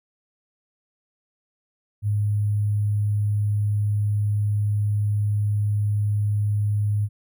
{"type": "tone with sample-and-hold", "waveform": "sine", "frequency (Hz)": 103.83, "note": "G#2", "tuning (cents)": 0, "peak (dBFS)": -19, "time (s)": [2.02, 7.09], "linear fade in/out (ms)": 50, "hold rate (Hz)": 11025, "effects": []}